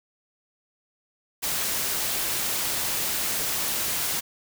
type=noise; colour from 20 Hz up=white; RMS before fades=-27 dBFS; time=1.42-4.21 s; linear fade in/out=20 ms; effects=none